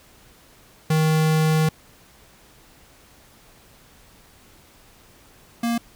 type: tone pair in turn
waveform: square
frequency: 157.1 / 234 Hz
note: D#3 / A#3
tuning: +17 / +7 cents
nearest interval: perfect fifth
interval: 690 cents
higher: second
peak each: -17 / -21 dBFS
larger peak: first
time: 0.9-1.69 / 5.63-5.78 s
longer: first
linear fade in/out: 5 ms
effects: pink hiss -52 dBFS RMS until 5.95 s